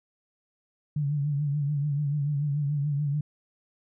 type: tone with vibrato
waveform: sine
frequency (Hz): 145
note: D3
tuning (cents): -22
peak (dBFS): -24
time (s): 0.96-3.21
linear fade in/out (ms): 5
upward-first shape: triangle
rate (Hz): 6.9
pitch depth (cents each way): 79
effects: none